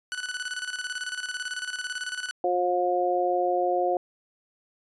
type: tone with tremolo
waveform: sawtooth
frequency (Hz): 1488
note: F#6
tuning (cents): +9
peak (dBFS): -25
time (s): 0.12-2.31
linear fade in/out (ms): 0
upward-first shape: square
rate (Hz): 18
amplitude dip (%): 65
type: harmonic tone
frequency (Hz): 178.7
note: F3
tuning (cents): +40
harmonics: 2 / 3 / 4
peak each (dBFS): -27 / -27 / -25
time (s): 2.44-3.97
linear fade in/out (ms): 2
effects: resampled to 24000 Hz